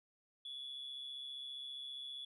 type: tone with amplitude modulation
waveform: sine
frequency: 3411 Hz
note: G#7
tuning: 46 cents sharp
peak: -40 dBFS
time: 0.45-2.25 s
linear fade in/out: 5 ms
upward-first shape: sine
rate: 135 Hz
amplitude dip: 60%
effects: tanh soft clip ceiling -40 dBFS